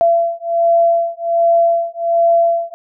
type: beating tone pair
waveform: sine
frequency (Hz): 676 / 677.3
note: E5 / E5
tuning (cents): +43 / +47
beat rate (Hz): 1.3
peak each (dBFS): -14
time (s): 0.01-2.74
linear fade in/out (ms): 0
effects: none